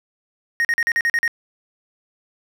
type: tone bursts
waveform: triangle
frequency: 1864.7 Hz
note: A#6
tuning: in tune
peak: -14 dBFS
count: 8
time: 0.6-1.278 s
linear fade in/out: 0 ms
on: 48 ms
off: 42 ms
effects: none